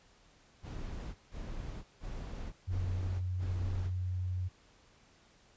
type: noise bursts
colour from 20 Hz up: brown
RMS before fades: -41 dBFS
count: 5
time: 0.62-3.91 s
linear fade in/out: 50 ms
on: 530 ms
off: 160 ms
type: tone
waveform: sine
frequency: 91.2 Hz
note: F#2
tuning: 24 cents flat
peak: -32 dBFS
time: 2.67-4.49 s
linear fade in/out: 20 ms
effects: pink hiss -64 dBFS RMS until 5.56 s + resampled to 16000 Hz